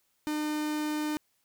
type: tone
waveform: 45% pulse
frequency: 302.8 Hz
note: D#4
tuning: 47 cents flat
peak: -29 dBFS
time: 0.27-1.17 s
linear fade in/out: 0 ms
effects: white hiss -73 dBFS RMS until 1.44 s